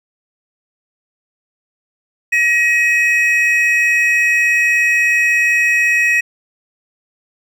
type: tone pair together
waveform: triangle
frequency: 1900.6 / 2537 Hz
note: A#6 / D#7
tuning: +33 / +33 cents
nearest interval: perfect fourth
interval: 500 cents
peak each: -12 dBFS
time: 2.32-6.21 s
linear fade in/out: 10 ms
effects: none